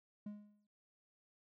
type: tone with exponential decay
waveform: triangle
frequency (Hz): 207.7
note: G#3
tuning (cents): 0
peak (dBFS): -39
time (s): 0.26-0.67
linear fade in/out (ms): 5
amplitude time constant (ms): 89
effects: none